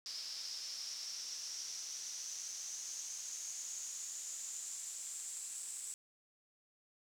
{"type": "noise with band-pass filter sweep", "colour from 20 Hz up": "pink", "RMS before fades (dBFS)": -45, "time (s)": [0.06, 5.94], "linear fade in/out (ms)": 0, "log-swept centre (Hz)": [5100, 7900], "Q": 7.6, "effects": []}